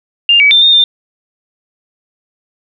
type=tone with pitch steps; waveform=sine; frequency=2803 / 2280 / 3578 / 3668 / 3595 Hz; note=F7 / C#7 / A7 / A#7 / A7; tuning=+6 / +48 / +28 / -29 / +36 cents; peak=-4 dBFS; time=0.29-0.84 s; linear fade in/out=2 ms; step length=110 ms; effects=none